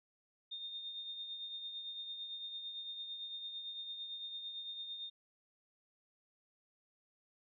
sine tone with tremolo, 3652 Hz, A#7, 36 cents flat, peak -40 dBFS, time 0.51-5.1 s, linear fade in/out 10 ms, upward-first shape triangle, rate 8.9 Hz, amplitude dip 50%, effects none

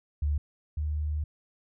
sine tone pair in turn, 73.42 / 75.53 Hz, D2 / D2, 0 / +49 cents, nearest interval unison, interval 49 cents, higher second, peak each -24 / -27 dBFS, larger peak first, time 0.22-0.38 / 0.77-1.24 s, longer second, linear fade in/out 5 ms, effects none

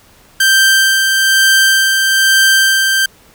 sawtooth tone with tremolo, 1568 Hz, G6, in tune, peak -3 dBFS, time 0.4-3.06 s, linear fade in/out 5 ms, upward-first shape sine, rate 1.1 Hz, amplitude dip 35%, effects pink hiss -46 dBFS RMS until 3.34 s

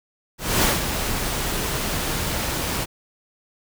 pink noise with ADSR envelope, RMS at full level -17 dBFS, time 0.38-2.86 s, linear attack 250 ms, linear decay 170 ms, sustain -8 dB, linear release 30 ms, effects none

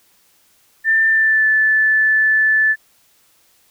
sine tone with pitch glide, 1786 to 1747.2 Hz, A6 to A6, +25 to -13 cents, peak -11 dBFS, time 0.84-2.76 s, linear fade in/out 50 ms, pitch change -38 cents, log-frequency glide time 1.09-1.47 s, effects white hiss -56 dBFS RMS until 3.7 s

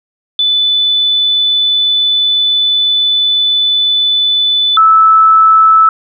sine tone pair in turn, 3494 / 1308.8 Hz, A7 / E6, -13 / -13 cents, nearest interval octave + perfect fourth, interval 1700 cents, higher first, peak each -8 / -3 dBFS, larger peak second, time 0.39-4.77 / 4.77-5.89 s, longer first, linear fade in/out 2 ms, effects none

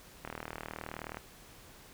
click train, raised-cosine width 0.5 ms, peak -24 dBFS, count 37, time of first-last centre 0.25-1.171 s, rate 39.1 Hz, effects pink hiss -55 dBFS RMS until 1.93 s

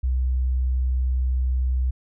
sine tone, 63.6 Hz, C2, 48 cents flat, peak -19 dBFS, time 0.03-1.91 s, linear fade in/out 10 ms, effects none

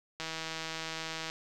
click train, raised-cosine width 0.2 ms, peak -20 dBFS, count 178, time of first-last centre 0.2-1.299 s, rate 161 Hz, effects none

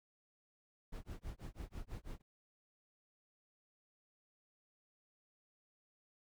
brown noise with tremolo, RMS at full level -44 dBFS, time 0.92-2.22 s, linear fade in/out 10 ms, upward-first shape sine, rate 6.1 Hz, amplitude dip 100%, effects none

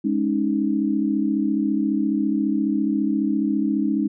sine chord, Ab suspended fourth, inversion none, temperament just, 207.7 / 276.9 / 311.5 Hz, Ab3 / Db4 / Eb4, 0 / -2 / +2 cents, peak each -23 dBFS, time 0.04-4.08 s, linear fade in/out 10 ms, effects none

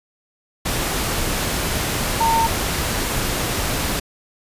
sine tone in noise, 910 Hz, A#5, 42 cents flat, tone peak -15 dBFS, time 2.2-2.47 s, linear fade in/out 10 ms, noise pink, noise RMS -22 dBFS, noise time 0.65-4 s, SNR +4 dB, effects resampled to 32000 Hz

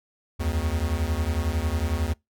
square beating tone pair, 73.42 / 84.42 Hz, D2 / E2, 0 / +42 cents, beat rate 11 Hz, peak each -27 dBFS, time 0.39-2.14 s, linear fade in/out 20 ms, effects noise-tail reverb RT60 0.2 s tail -26 dB re dry

